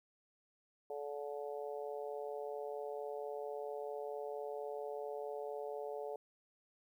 harmonic tone, 144.4 Hz, D3, 29 cents flat, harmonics 3 / 4 / 5 / 6, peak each -43 / -45 / -48 / -53 dBFS, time 0.9-6.16 s, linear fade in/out 2 ms, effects 12-bit

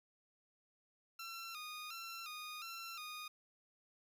15% pulse tone with vibrato, 1291 Hz, E6, 37 cents flat, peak -39 dBFS, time 1.19-3.28 s, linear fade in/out 5 ms, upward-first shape square, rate 1.4 Hz, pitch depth 81 cents each way, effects none

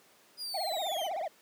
40% pulse linear sweep, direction down, 4978 to 2918 Hz, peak -35 dBFS, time 0.37-1.1 s, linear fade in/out 50 ms
triangle tone with vibrato, 701 Hz, F5, 6 cents sharp, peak -30 dBFS, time 0.54-1.28 s, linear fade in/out 5 ms, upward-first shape triangle, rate 16 Hz, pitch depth 270 cents each way
click train, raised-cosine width 1 ms, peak -35 dBFS, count 11, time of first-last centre 0.72-1.213 s, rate 20.3 Hz
effects pink hiss -61 dBFS RMS until 1.41 s + high-pass 300 Hz 12 dB/octave

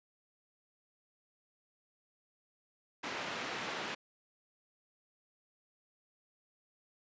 white band-pass noise, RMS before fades -40 dBFS, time 3.03-3.95 s, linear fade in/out 10 ms, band 170 to 2500 Hz, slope 12 dB/octave, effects resampled to 16000 Hz

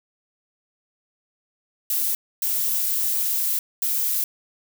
violet noise bursts at uneven times, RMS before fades -23 dBFS, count 3, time 1.9-2.15 / 2.42-3.59 / 3.82-4.24 s, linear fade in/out 2 ms, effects none

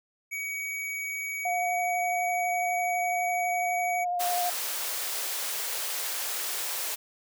square tone, 2259 Hz, C#7, 32 cents sharp, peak -32 dBFS, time 0.31-4.05 s, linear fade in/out 20 ms
sine tone with vibrato, 710 Hz, F5, 28 cents sharp, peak -26 dBFS, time 1.45-4.5 s, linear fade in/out 5 ms, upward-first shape sine, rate 12 Hz, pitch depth 17 cents each way
white high-pass noise, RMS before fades -32 dBFS, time 4.19-6.96 s, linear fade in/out 20 ms, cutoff 410 Hz, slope 24 dB/octave
effects none

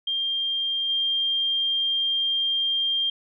sine tone with level steps, 3195 Hz, G7, 32 cents sharp, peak -23 / -21 dBFS, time 0.07-3.1 s, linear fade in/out 5 ms, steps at 0.89 s, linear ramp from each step 5 ms, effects none

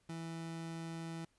30% pulse tone, 164.81 Hz, E3, in tune, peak -39 dBFS, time 0.09-1.25 s, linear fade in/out 5 ms, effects pink hiss -75 dBFS RMS until 1.38 s + resampled to 24000 Hz

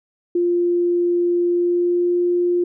sine tone with pitch glide, 349.2 to 352 Hz, F4 to F4, 0 to +14 cents, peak -15 dBFS, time 0.35-2.64 s, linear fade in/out 5 ms, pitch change +14 cents, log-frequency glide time 1.48-2.18 s, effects none

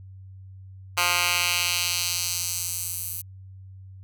10% pulse tone with high-pass filter sweep, 176 Hz, F3, 14 cents sharp, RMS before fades -26 dBFS, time 0.97-3.22 s, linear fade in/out 10 ms, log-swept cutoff 1500 to 12000 Hz, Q 1.1, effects added 95 Hz sine -41 dBFS peak until 4.03 s

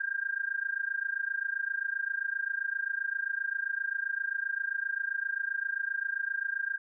sine tone with amplitude modulation, 1600 Hz, G6, 35 cents sharp, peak -26 dBFS, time 0-6.78 s, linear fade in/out 10 ms, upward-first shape sine, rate 27.6 Hz, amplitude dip 90%, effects none

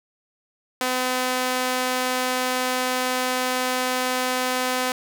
sawtooth tone with high-pass filter, 254 Hz, B3, 49 cents sharp, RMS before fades -24 dBFS, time 0.81-4.92 s, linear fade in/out 2 ms, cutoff 520 Hz, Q 0.6, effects none

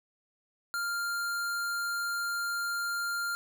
square tone, 1396.9 Hz, F6, in tune, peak -31 dBFS, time 0.74-3.35 s, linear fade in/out 0 ms, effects none

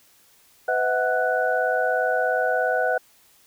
sine tone cluster, 503 / 643 / 740 / 1482 Hz, B4 / E5 / F#5 / F#6, +32 / -43 / 0 / +2 cents, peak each -25 dBFS, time 0.68-2.98 s, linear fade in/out 5 ms, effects white hiss -57 dBFS RMS until 3.46 s

